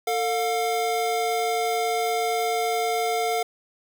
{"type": "tone pair together", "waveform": "square", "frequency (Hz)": [448.5, 712], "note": ["A4", "F5"], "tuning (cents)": [33, 33], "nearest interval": "minor sixth", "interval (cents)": 800, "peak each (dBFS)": [-27, -25], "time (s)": [0.07, 3.43], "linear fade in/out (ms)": 5, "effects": ["10-bit"]}